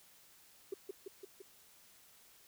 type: tone with echo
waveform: sine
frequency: 389.4 Hz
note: G4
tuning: 12 cents flat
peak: -35 dBFS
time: 0.72-0.74 s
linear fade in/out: 5 ms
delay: 170 ms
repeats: 4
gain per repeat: -3 dB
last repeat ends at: 1.42 s
effects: tanh soft clip ceiling -32 dBFS + white hiss -63 dBFS RMS until 2.47 s